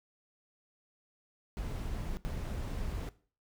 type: noise bursts at uneven times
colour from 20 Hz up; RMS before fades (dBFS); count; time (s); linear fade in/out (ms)
brown; -37; 2; 1.57-2.17 / 2.25-3.09; 0
effects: noise-tail reverb RT60 0.4 s tail -17 dB re dry